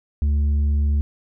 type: tone with tanh clipping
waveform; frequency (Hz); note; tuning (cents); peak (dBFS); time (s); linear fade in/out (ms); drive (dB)
triangle; 72.8; D2; -15; -17; 0.22-1.01; 0; 9
effects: none